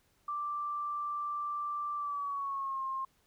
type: tone with pitch glide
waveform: sine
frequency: 1175 to 1065.1 Hz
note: D6 to C6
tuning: +1 to +30 cents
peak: -33 dBFS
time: 0.28-3.05 s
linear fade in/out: 5 ms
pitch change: -171 cents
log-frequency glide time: 1.96-2.83 s
effects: pink hiss -71 dBFS RMS until 3.26 s